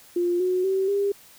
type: tone with pitch steps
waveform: sine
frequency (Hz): 350.3 / 366.4 / 383.3 / 401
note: F4 / F#4 / G4 / G4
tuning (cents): +5 / -17 / -39 / +39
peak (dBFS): -20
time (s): 0.16-1.12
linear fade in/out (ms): 5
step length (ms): 240
effects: white hiss -51 dBFS RMS until 1.38 s